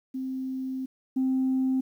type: tone pair in turn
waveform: sine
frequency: 261.6 / 261.6 Hz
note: C4 / C4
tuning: 0 / 0 cents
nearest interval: unison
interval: 0 cents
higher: neither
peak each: -29 / -21 dBFS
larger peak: second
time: 0.14-0.86 / 1.16-1.81 s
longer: first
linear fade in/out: 10 ms
effects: tanh soft clip ceiling -19 dBFS + 10-bit